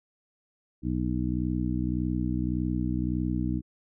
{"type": "harmonic tone", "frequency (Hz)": 61.74, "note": "B1", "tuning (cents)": 0, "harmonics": [1, 2, 3, 4, 5], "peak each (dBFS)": [-32, -32, -32, -32, -32], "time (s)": [0.82, 3.62], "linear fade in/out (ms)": 50, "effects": []}